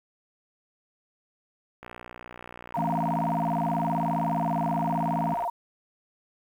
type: click train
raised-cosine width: 0.5 ms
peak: -26 dBFS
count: 219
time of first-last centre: 1.83-5.439 s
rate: 60.4 Hz
type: tone with vibrato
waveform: sine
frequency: 808 Hz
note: G#5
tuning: 48 cents flat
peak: -26 dBFS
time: 2.74-5.5 s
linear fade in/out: 5 ms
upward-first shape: square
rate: 19 Hz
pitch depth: 260 cents each way
type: harmonic tone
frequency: 55 Hz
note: A1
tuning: in tune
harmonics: 3 / 4 / 5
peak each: -30 / -32 / -34 dBFS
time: 2.77-5.34 s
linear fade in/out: 5 ms
effects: 9-bit